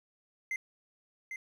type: tone with echo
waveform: triangle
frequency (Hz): 2076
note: C7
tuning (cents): -14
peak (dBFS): -30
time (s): 0.51-0.56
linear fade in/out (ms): 2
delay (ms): 800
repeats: 1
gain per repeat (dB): -6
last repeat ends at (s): 1.36
effects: none